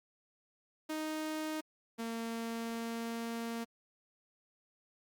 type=tone; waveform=sawtooth; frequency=311.1 Hz; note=D#4; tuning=in tune; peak=-32 dBFS; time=0.89-1.61 s; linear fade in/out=10 ms
type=tone with pitch glide; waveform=sawtooth; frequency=228.9 to 231 Hz; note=A#3 to A#3; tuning=-31 to -16 cents; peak=-33 dBFS; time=1.98-3.65 s; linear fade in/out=20 ms; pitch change=+15 cents; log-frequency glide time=2.26-3.26 s
effects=Opus 48 kbps